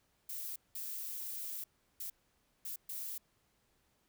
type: noise bursts at uneven times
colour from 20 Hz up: violet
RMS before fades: -42 dBFS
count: 5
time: 0.29-0.56 / 0.75-1.64 / 2-2.1 / 2.65-2.76 / 2.89-3.18 s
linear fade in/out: 5 ms
effects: pink hiss -75 dBFS RMS until 4.08 s